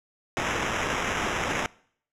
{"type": "noise with sample-and-hold", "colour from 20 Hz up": "blue", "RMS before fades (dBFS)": -28, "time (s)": [0.37, 1.66], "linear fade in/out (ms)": 0, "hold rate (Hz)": 4410, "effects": ["noise-tail reverb RT60 0.6 s tail -23 dB re dry", "low-pass 7000 Hz 12 dB/octave"]}